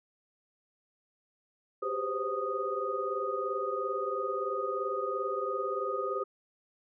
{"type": "tone cluster", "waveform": "sine", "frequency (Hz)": [383, 400.7, 510, 533, 1241], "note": ["G4", "G4", "C5", "C5", "D#6"], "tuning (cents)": [-40, 38, -44, 32, -5], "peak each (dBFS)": [-40, -36, -36, -40, -34], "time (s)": [1.82, 6.24], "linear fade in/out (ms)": 10, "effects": []}